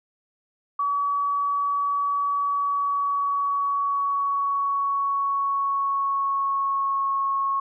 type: tone with pitch glide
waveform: sine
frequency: 1138 to 1096.1 Hz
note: C#6 to C#6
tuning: +45 to -20 cents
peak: -21 dBFS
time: 0.79-7.6 s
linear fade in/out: 5 ms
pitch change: -65 cents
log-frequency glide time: 2.38-7.12 s
effects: none